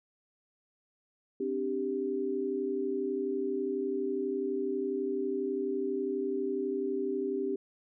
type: chord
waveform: sine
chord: C suspended second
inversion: none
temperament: equal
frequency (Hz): 261.6 / 293.7 / 392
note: C4 / D4 / G4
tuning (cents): 0 / 0 / 0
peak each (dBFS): -36 / -37 / -31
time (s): 1.4-7.56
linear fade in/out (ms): 5
effects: none